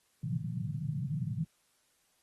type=band-pass noise; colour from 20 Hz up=pink; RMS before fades=-35 dBFS; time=0.23-1.45 s; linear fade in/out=2 ms; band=120 to 170 Hz; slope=48 dB/octave; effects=white hiss -72 dBFS RMS until 2.22 s + AAC 32 kbps